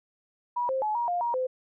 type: tone with pitch steps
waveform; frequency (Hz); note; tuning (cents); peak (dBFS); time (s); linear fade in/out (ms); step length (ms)
sine; 969 / 528 / 853 / 950 / 705 / 947 / 513; B5 / C5 / G#5 / A#5 / F5 / A#5 / C5; -33 / +16 / +46 / +33 / +16 / +27 / -34; -25; 0.56-1.47; 10; 130
effects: none